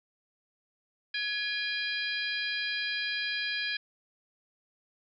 harmonic tone with a mistuned harmonic, 809 Hz, G#5, 46 cents flat, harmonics 2 / 3 / 4 / 5 / 6, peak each -34 / -36 / -37 / -38 / -39 dBFS, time 1.14-3.77 s, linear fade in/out 5 ms, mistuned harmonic 2, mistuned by +66 cents, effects none

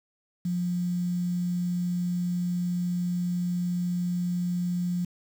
sine tone with quantisation, 177 Hz, F3, 23 cents sharp, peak -25 dBFS, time 0.45-5.05 s, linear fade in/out 5 ms, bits 8, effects none

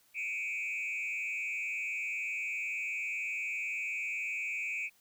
sine tone with frequency modulation, 2409 Hz, D7, 43 cents sharp, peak -31 dBFS, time 0.14-4.9 s, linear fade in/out 50 ms, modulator 102 Hz, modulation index 1.7, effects tanh soft clip ceiling -32 dBFS + white hiss -67 dBFS RMS until 5 s

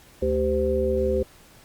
harmonic tone with a mistuned harmonic, 73.42 Hz, D2, in tune, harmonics 1 / 3 / 5 / 7, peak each -27 / -30 / -24 / -24 dBFS, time 0.22-1.23 s, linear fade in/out 5 ms, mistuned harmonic 5, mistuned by +95 cents, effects pink hiss -52 dBFS RMS until 1.64 s + Opus 48 kbps

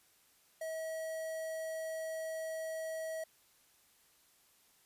square tone with notch filter, 642 Hz, E5, 46 cents flat, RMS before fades -40 dBFS, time 0.61-3.24 s, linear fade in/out 5 ms, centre 3600 Hz, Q 0.94, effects white hiss -68 dBFS RMS until 4.85 s + resampled to 32000 Hz

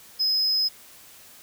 triangle tone, 5080 Hz, D#8, 35 cents sharp, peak -19 dBFS, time 0.19-0.69 s, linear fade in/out 20 ms, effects white hiss -49 dBFS RMS until 1.42 s

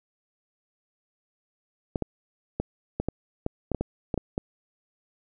clicks, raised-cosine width 2 ms, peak -13 dBFS, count 12, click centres 1.958 / 2.023 / 2.6 / 3 / 3.086 / 3.464 / 3.717 / 3.747 / 3.81 / 4.142 / 4.177 / 4.379 s, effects none

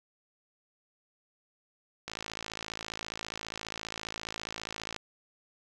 click train, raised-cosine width 0.2 ms, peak -19 dBFS, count 159, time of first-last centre 2.08-4.963 s, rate 54.8 Hz, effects none

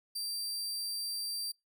sawtooth tone, 4699 Hz, D8, in tune, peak -32 dBFS, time 0.15-1.52 s, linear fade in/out 10 ms, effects noise-tail reverb RT60 0.2 s tail -25 dB re dry

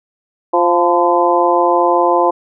harmonic tone with a mistuned harmonic, 174.6 Hz, F3, in tune, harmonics 2 / 3 / 4 / 5 / 6, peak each -16 / -16 / -16 / -16 / -16 dBFS, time 0.53-2.31 s, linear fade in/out 10 ms, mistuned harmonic 6, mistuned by -46 cents, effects none

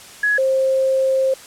sine tone pair in turn, 1679 / 529.8 Hz, G#6 / C5, +18 / +22 cents, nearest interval octave + minor sixth, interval 1996 cents, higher first, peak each -14 dBFS, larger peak neither, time 0.23-0.38 / 0.38-1.34 s, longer second, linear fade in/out 5 ms, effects white hiss -40 dBFS RMS until 1.46 s + low-pass 10000 Hz 12 dB/octave

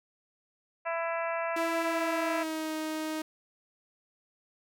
harmonic tone, 333.1 Hz, E4, 18 cents sharp, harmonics 2 / 3 / 4 / 5 / 6 / 7 / 8, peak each -32 / -36 / -38 / -40 / -42 / -43 / -44 dBFS, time 0.85-2.44 s, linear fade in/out 20 ms
sawtooth tone with pitch glide, 329.6 to 312.7 Hz, E4 to D#4, 0 to +9 cents, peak -28 dBFS, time 1.56-3.22 s, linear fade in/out 5 ms, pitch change -91 cents, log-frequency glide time 1.77-2.75 s
effects none

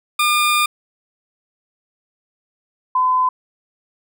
20% pulse / sine tone pair in turn, 1208 / 1016.6 Hz, D6 / B5, +48 / +50 cents, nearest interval minor third, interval 298 cents, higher first, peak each -9 / -13 dBFS, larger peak first, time 0.19-0.66 / 2.95-3.29 s, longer first, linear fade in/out 5 ms, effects none

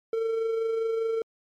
triangle tone with amplitude modulation, 451.3 Hz, A4, 44 cents sharp, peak -21 dBFS, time 0.13-1.22 s, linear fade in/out 2 ms, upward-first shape sine, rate 25 Hz, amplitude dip 35%, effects MP3 96 kbps

